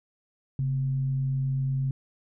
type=tone with frequency modulation; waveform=sine; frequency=134.7 Hz; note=C#3; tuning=49 cents flat; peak=-24 dBFS; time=0.59-1.91 s; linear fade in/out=2 ms; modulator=100 Hz; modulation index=0.21; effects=none